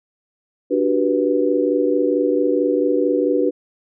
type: chord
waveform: sine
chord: G major seventh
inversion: second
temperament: just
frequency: 294 / 367.5 / 392 / 490 Hz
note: D4 / F#4 / G4 / B4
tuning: +2 / -12 / 0 / -14 cents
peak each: -20 / -21 / -23 / -19 dBFS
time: 0.7-3.51 s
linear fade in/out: 20 ms
effects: none